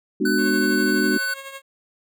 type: chord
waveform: sine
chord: G# half-diminished seventh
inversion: none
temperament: just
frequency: 207.7 / 249.2 / 299 / 373.8 Hz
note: G#3 / B3 / D4 / F#4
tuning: 0 / +16 / +31 / +18 cents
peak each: -24 / -24 / -23 / -24 dBFS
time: 0.2-1.18 s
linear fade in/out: 10 ms
type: tone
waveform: square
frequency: 1500 Hz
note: F#6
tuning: 23 cents sharp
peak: -23 dBFS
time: 0.25-1.34 s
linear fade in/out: 5 ms
type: tone with tremolo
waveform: 10% pulse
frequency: 544 Hz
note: C#5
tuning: 33 cents flat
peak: -24 dBFS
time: 0.37-1.62 s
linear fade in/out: 50 ms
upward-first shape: triangle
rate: 12 Hz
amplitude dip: 60%
effects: none